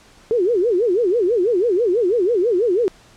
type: tone with vibrato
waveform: sine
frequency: 413.3 Hz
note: G#4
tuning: 8 cents flat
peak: -14 dBFS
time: 0.31-2.88 s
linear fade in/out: 0 ms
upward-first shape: sine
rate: 6.1 Hz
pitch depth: 300 cents each way
effects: pink hiss -49 dBFS RMS until 3.16 s + low-pass 8000 Hz 12 dB/octave